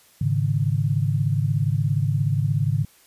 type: chord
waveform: sine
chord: Ab suspended fourth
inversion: none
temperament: equal with one note detuned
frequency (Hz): 105.64 / 138.59 / 155.56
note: Ab2 / Db3 / Eb3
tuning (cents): +30 / 0 / 0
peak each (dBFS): -23 / -22 / -25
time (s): 0.21-2.85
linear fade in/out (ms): 5
effects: white hiss -55 dBFS RMS until 3.06 s + resampled to 32000 Hz